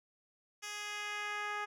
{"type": "tone with band-pass filter sweep", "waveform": "10% pulse", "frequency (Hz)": 415.8, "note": "G#4", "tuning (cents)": 2, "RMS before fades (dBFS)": -40, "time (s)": [0.62, 1.66], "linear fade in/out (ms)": 20, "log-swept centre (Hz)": [5200, 1200], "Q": 0.85, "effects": []}